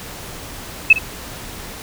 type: tone with echo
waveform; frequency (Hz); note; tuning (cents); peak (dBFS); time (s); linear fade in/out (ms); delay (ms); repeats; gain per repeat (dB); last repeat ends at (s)
sine; 2600; E7; -24; -3; 0.9-0.93; 5; 57; 1; -15; 0.987
effects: pink hiss -33 dBFS RMS until 1.82 s